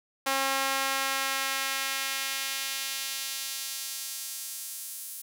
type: tone with high-pass filter sweep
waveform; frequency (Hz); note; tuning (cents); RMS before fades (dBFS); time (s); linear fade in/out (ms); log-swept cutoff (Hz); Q
sawtooth; 270; C#4; -45; -32; 0.26-5.22; 10; 810 to 10000; 0.8
effects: none